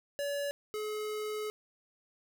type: tone pair in turn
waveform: square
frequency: 570 / 426 Hz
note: C#5 / G#4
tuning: +48 / +44 cents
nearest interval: perfect fourth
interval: 504 cents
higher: first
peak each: -33 / -35 dBFS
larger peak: first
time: 0.19-0.51 / 0.74-1.5 s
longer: second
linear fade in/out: 0 ms
effects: none